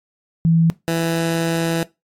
sine / 15% pulse tone pair in turn, 164.81 / 165.72 Hz, E3 / E3, 0 / +9 cents, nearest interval unison, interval 9 cents, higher second, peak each -11 dBFS, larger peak neither, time 0.45-0.7 / 0.88-1.83 s, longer second, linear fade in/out 0 ms, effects noise-tail reverb RT60 0.2 s tail -18 dB re dry + MP3 64 kbps

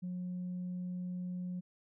sine tone, 180 Hz, F#3, 47 cents flat, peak -35 dBFS, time 0.02-1.61 s, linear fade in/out 20 ms, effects tanh soft clip ceiling -34 dBFS

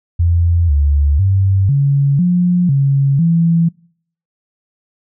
sine tone with pitch steps, 85.3 / 72 / 96.7 / 140.1 / 177.8 / 138.2 / 167.1 Hz, F2 / D2 / G2 / C#3 / F3 / C#3 / E3, -40 / -34 / -23 / +19 / +31 / -5 / +24 cents, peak -9 dBFS, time 0.19-3.69 s, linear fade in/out 10 ms, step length 500 ms, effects noise-tail reverb RT60 0.6 s tail -26 dB re dry

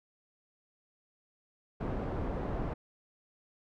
pink low-pass noise, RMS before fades -35 dBFS, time 1.8-2.74 s, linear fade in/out 10 ms, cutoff 850 Hz, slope 12 dB/octave, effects none

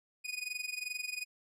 sawtooth tone with amplitude modulation, 2479 Hz, D#7, 7 cents flat, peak -30 dBFS, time 0.24-1.25 s, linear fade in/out 20 ms, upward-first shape sine, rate 22.6 Hz, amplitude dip 85%, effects low-pass 12000 Hz 12 dB/octave

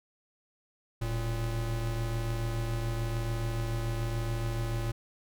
square tone pair together, 40.55 / 114.7 Hz, E1 / A#2, -28 / -28 cents, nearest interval octave + tritone, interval 1800 cents, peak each -35 / -32 dBFS, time 1.01-4.92 s, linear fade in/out 10 ms, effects none

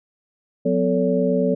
sine tone cluster, 181.8 / 250.7 / 440.7 / 566 Hz, F#3 / B3 / A4 / C#5, -30 / +26 / +3 / +36 cents, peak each -22 dBFS, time 0.65-1.55 s, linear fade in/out 10 ms, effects none

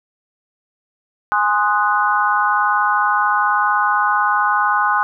sine chord, Ab dominant seventh, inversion none, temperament equal, 830.6 / 1046.5 / 1244.5 / 1480 Hz, Ab5 / C6 / Eb6 / Gb6, 0 / 0 / 0 / 0 cents, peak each -19 dBFS, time 1.32-5.03 s, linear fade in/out 0 ms, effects none

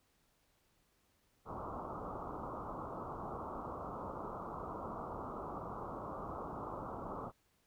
white low-pass noise, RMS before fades -44 dBFS, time 1.45-7.32 s, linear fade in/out 50 ms, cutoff 1300 Hz, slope 96 dB/octave, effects pink hiss -75 dBFS RMS until 7.66 s

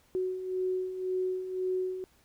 sine beating tone pair, 369.2 / 371.1 Hz, F#4 / F#4, -4 / +5 cents, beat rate 1.9 Hz, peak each -37 / -30 dBFS, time 0.15-2.04 s, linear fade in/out 0 ms, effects pink hiss -65 dBFS RMS until 2.24 s

